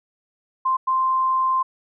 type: tone bursts at uneven times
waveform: sine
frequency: 1045 Hz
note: C6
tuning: 2 cents flat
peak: -17 dBFS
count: 2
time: 0.65-0.77 / 0.87-1.63 s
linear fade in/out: 10 ms
effects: none